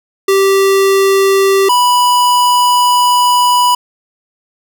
square tone pair in turn, 390 / 983.9 Hz, G4 / B5, -9 / -7 cents, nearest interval octave + major third, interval 1602 cents, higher second, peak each -8 dBFS, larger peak neither, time 0.28-1.69 / 1.69-3.75 s, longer second, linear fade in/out 5 ms, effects none

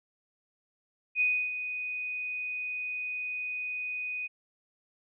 sine tone with ADSR envelope, 2489 Hz, D#7, in tune, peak -22 dBFS, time 1.15-4.28 s, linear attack 57 ms, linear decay 300 ms, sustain -10 dB, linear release 23 ms, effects none

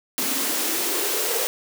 white noise with high-pass filter sweep, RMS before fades -24 dBFS, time 0.18-1.47 s, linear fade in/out 0 ms, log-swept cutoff 240 to 480 Hz, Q 6.5, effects none

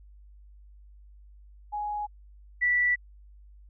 sine tone pair in turn, 834 / 1961.9 Hz, G#5 / B6, +7 / -12 cents, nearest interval octave + minor third, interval 1481 cents, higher second, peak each -29 / -21 dBFS, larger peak second, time 1.72-2.07 / 2.61-2.96 s, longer neither, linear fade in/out 20 ms, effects added 50 Hz sine -49 dBFS peak until 3.69 s

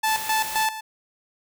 sawtooth tone with tremolo, 875 Hz, A5, 10 cents flat, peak -16 dBFS, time 0.03-0.81 s, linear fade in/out 10 ms, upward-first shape square, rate 3.8 Hz, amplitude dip 75%
white noise, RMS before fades -33 dBFS, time 0.04-0.68 s, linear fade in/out 50 ms
effects none

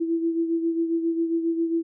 sine beating tone pair, 330.9 / 338.3 Hz, E4 / E4, +7 / +45 cents, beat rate 7.4 Hz, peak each -22 / -30 dBFS, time 0-1.83 s, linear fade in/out 20 ms, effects none

